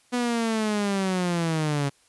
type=linear sweep; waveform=sawtooth; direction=down; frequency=247.8 to 138.1 Hz; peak=-19 dBFS; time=0.12-1.9 s; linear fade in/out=20 ms; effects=white hiss -61 dBFS RMS until 2.08 s + resampled to 24000 Hz